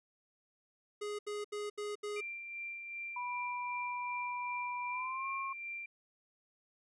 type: tone bursts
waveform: square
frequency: 415.3 Hz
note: G#4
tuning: in tune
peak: -38 dBFS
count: 5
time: 1.01-2.21 s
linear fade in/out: 10 ms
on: 180 ms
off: 75 ms
type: tone with tremolo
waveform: sine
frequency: 2366 Hz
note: D7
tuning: 12 cents sharp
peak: -39 dBFS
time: 2.16-5.86 s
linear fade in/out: 5 ms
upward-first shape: sine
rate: 2.6 Hz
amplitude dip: 40%
type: tone with pitch glide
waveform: sine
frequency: 985 to 1080.4 Hz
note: B5 to C#6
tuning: -5 to -45 cents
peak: -37 dBFS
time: 3.16-5.53 s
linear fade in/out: 5 ms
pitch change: +160 cents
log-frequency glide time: 4.9-5.27 s
effects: resampled to 24000 Hz